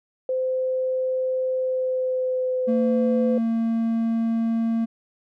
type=tone with pitch glide; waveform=sine; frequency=516 to 506.8 Hz; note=C5 to B4; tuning=-24 to +45 cents; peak=-21 dBFS; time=0.29-3.38 s; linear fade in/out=2 ms; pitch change=-31 cents; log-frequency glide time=1.56-3.12 s
type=tone; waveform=triangle; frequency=227.8 Hz; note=A#3; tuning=40 cents flat; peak=-18 dBFS; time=2.67-4.86 s; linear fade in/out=20 ms
effects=none